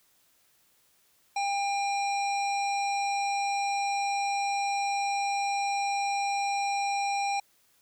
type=harmonic tone with a mistuned harmonic; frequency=800 Hz; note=G5; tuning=35 cents sharp; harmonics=1 / 3 / 5 / 7 / 9 / 10; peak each=-27 / -34 / -42 / -40 / -51 / -47 dBFS; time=1.36-7.4 s; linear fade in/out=5 ms; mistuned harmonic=5; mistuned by=+17 cents; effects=white hiss -66 dBFS RMS until 7.81 s